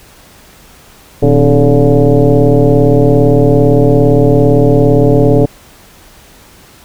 sine tone with frequency modulation, 157.8 Hz, D#3, 25 cents sharp, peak -4 dBFS, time 1.22-5.46 s, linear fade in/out 10 ms, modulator 139 Hz, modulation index 3, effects pink hiss -40 dBFS RMS until 6.84 s

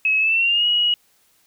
sine tone with pitch glide, 2571 to 2903 Hz, E7 to F#7, -44 to -34 cents, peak -15 dBFS, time 0.05-0.94 s, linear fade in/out 2 ms, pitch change +210 cents, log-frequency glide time 0.19-0.66 s, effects white hiss -60 dBFS RMS until 1.46 s

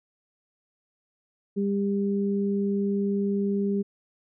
sine tone pair together, 199.85 / 399.7 Hz, G3 / G4, +34 / +34 cents, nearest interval octave, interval 1200 cents, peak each -24 / -28 dBFS, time 1.56-3.83 s, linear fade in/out 20 ms, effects none

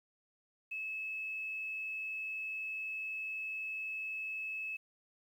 sine tone with quantisation, 2596 Hz, E7, 27 cents flat, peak -37 dBFS, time 0.71-4.77 s, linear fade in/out 10 ms, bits 11, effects none

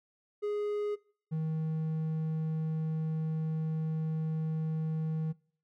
triangle tone pair in turn, 415.3 / 158.37 Hz, G#4 / D#3, 0 / +31 cents, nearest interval octave + perfect fourth, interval 1669 cents, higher first, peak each -28 dBFS, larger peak neither, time 0.42-0.96 / 1.31-5.33 s, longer second, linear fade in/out 20 ms, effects noise-tail reverb RT60 0.5 s tail -23 dB re dry

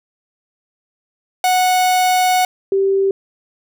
45% pulse / sine tone pair in turn, 736 / 389.9 Hz, F#5 / G4, -9 / -9 cents, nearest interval major seventh, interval 1100 cents, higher first, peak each -12 dBFS, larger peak neither, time 1.44-2.45 / 2.72-3.11 s, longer first, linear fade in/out 2 ms, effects none

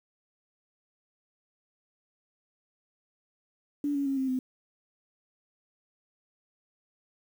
sine tone with pitch steps, 289 / 280.6 / 272.5 / 264.6 / 256.9 Hz, D4 / C#4 / C#4 / C4 / C4, -28 / +21 / -29 / +20 / -32 cents, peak -26 dBFS, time 3.84-4.39 s, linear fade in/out 2 ms, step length 110 ms, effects 9-bit

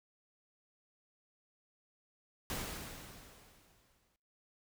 pink noise with exponential decay, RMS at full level -38 dBFS, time 2.5-4.16 s, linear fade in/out 1 ms, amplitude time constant 360 ms, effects noise-tail reverb RT60 0.6 s tail -22 dB re dry

